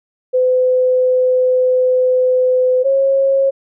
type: tone pair in turn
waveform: sine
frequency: 508 / 543 Hz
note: B4 / C#5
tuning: +49 / -36 cents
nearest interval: minor second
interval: 115 cents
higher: second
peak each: -10 dBFS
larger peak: neither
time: 0.33-2.84 / 2.84-3.51 s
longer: first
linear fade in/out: 20 ms
effects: none